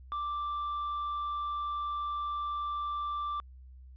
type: tone with quantisation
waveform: triangle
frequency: 1174.7 Hz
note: D6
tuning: in tune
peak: -30 dBFS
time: 0.12-3.4 s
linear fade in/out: 0 ms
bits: 9
effects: added 64 Hz sine -48 dBFS peak until 3.96 s + resampled to 11025 Hz